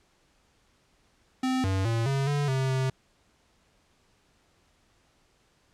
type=tone with pitch steps; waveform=square; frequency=258.5 / 95.6 / 114.8 / 136.9 / 144.5 / 132.6 / 131.6 Hz; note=C4 / G2 / A#2 / C#3 / D3 / C3 / C3; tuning=-21 / -43 / -26 / -21 / -28 / +23 / +10 cents; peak=-25 dBFS; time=1.43-2.9 s; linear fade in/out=5 ms; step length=210 ms; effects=pink hiss -66 dBFS RMS until 5.73 s + low-pass 8000 Hz 12 dB/octave